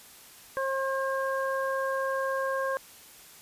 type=harmonic tone; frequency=536 Hz; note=C5; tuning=42 cents sharp; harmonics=1 / 2 / 3; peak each=-29 / -32 / -34 dBFS; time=0.57-2.77 s; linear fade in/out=0 ms; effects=white hiss -51 dBFS RMS until 3.41 s + resampled to 32000 Hz